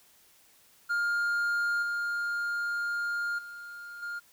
triangle tone with level steps, 1409 Hz, F6, 15 cents sharp, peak -24 / -27 / -39 / -32 dBFS, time 0.89-4.2 s, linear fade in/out 20 ms, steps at 1.82 / 3.38 / 4.02 s, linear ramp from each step 10 ms, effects white hiss -61 dBFS RMS until 4.32 s

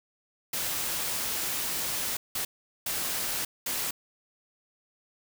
white noise bursts at uneven times, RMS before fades -31 dBFS, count 4, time 0.53-2.17 / 2.35-2.45 / 2.86-3.45 / 3.66-3.91 s, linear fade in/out 5 ms, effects none

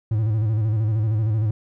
triangle tone with vibrato, 108.7 Hz, A2, 21 cents flat, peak -16 dBFS, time 0.11-1.51 s, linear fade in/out 5 ms, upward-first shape square, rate 13 Hz, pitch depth 60 cents each way, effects none

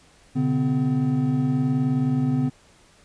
triangle tone cluster, 124.7 / 143.8 / 254.3 Hz, B2 / D3 / C4, +17 / -36 / -49 cents, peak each -27 / -21 / -20 dBFS, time 0.35-2.5 s, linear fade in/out 20 ms, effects pink hiss -55 dBFS RMS until 3.04 s + resampled to 22050 Hz

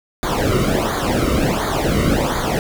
brown noise with flanger, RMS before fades -18 dBFS, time 0.23-2.59 s, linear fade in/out 0 ms, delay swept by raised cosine 0.36 to 1.22 ms, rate 1.4 Hz, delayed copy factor -0.9, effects none

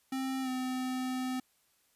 square tone with pitch glide, 264 to 256.3 Hz, C4 to C4, +16 to -36 cents, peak -33 dBFS, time 0.12-1.4 s, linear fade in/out 5 ms, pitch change -52 cents, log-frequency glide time 0.42-0.49 s, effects white hiss -71 dBFS RMS until 1.95 s + resampled to 32000 Hz

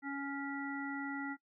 harmonic tone, 279.1 Hz, C#4, 12 cents sharp, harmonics 1 / 3 / 5 / 7, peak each -39 / -46 / -45 / -45 dBFS, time 0.02-1.37 s, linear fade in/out 50 ms, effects noise-tail reverb RT60 0.1 s tail -19 dB re dry

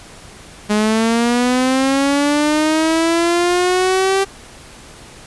sawtooth linear sweep, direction up, 207.7 to 392 Hz, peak -9 dBFS, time 0.69-4.25 s, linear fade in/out 20 ms, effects pink hiss -39 dBFS RMS until 5.26 s + resampled to 24000 Hz

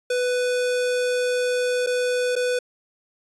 square tone with dropouts, 496.4 Hz, B4, 9 cents sharp, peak -21 dBFS, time 0.1-2.59 s, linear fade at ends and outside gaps 5 ms, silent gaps 1.864-1.87 / 2.355-2.362 s, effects resampled to 24000 Hz

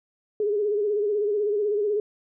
sine tone with vibrato, 415.3 Hz, G#4, in tune, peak -21 dBFS, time 0.4-2 s, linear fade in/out 2 ms, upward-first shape sine, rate 16 Hz, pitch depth 62 cents each way, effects none

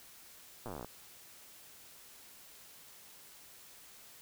slowing click train, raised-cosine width 1 ms, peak -29 dBFS, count 16, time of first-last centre 0.66-0.846 s, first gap 8 ms, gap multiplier 1.06, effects white hiss -56 dBFS RMS until 4.21 s

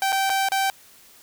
sawtooth tone with dropouts, 777 Hz, G5, 16 cents flat, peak -16 dBFS, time 0.02-0.7 s, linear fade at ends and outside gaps 1 ms, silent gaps 0.122-0.126 / 0.296-0.3 / 0.487-0.519 s, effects white hiss -51 dBFS RMS until 1.22 s

